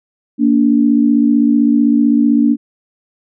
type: tone pair together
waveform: sine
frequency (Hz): 233.1 / 288.8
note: A#3 / D4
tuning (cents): 0 / -29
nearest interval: major third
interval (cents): 371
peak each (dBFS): -11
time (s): 0.38-2.57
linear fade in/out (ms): 50
effects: none